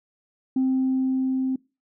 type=tone with level ramp; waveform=sine; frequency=261.6 Hz; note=C4; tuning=in tune; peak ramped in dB=-17 to -21 dBFS; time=0.56-1.56 s; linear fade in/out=5 ms; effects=noise-tail reverb RT60 0.3 s tail -24 dB re dry + tanh soft clip ceiling -16 dBFS